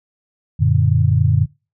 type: chord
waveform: sine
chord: Gb augmented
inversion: none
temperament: equal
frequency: 92.5 / 116.54 / 146.83 Hz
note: Gb2 / Bb2 / D3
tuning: 0 / 0 / 0 cents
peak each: -16 dBFS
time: 0.59-1.46 s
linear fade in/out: 20 ms
effects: noise-tail reverb RT60 0.3 s tail -23 dB re dry